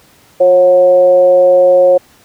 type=tone with frequency modulation; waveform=sine; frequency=543 Hz; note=C#5; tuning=36 cents flat; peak=-4 dBFS; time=0.4-1.98 s; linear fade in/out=10 ms; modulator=186 Hz; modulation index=0.4; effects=pink hiss -46 dBFS RMS until 2.24 s + high-pass 80 Hz 12 dB/octave